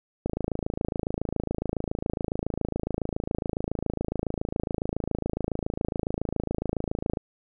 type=click train; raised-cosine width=2 ms; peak=-14 dBFS; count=189; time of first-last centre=0.26-7.172 s; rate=27.2 Hz; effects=none